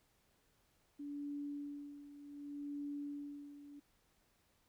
sine tone with tremolo, 287.9 Hz, D4, 34 cents flat, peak -40 dBFS, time 0.99-3.8 s, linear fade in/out 10 ms, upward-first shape sine, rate 0.66 Hz, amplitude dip 75%, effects pink hiss -75 dBFS RMS until 4.68 s

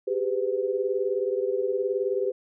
sine tone cluster, 386.6 / 405.6 / 504 Hz, G4 / G#4 / B4, -24 / -41 / +35 cents, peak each -28 dBFS, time 0.07-2.32 s, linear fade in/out 10 ms, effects none

